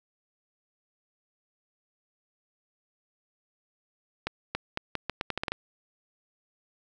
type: accelerating click train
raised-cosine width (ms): 0.3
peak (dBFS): -13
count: 11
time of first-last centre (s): 4.27-5.52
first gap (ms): 280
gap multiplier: 0.8
effects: none